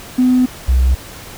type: tone pair in turn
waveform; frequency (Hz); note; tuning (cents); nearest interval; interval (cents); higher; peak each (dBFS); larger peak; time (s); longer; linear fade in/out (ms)
triangle; 252.6 / 63.9; B3 / C2; +39 / -40; 2 octaves; 2379; first; -5; neither; 0.18-0.46 / 0.68-0.95; first; 10
effects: tanh soft clip ceiling -6 dBFS + pink hiss -34 dBFS RMS until 1.37 s